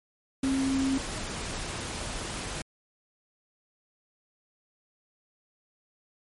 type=tone in noise; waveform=sine; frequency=268 Hz; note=C4; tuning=42 cents sharp; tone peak=-24 dBFS; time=0.43-0.98 s; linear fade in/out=5 ms; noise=pink; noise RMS=-35 dBFS; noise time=0.43-2.62 s; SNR=+8 dB; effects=MP3 48 kbps